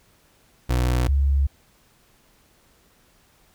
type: tone pair in turn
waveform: 30% pulse / sine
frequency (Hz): 61.7 / 69.26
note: B1 / C#2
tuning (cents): -1 / -1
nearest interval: major second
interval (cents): 200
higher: second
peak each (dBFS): -16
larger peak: neither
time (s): 0.69-1.08 / 1.08-1.47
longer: neither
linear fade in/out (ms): 10
effects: pink hiss -59 dBFS RMS until 3.54 s